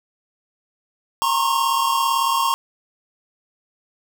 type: tone cluster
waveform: square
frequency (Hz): 927 / 1068 / 1106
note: A#5 / C6 / C#6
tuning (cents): -10 / +35 / -4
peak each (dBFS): -22 / -21 / -26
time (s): 1.22-2.54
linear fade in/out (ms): 0
effects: none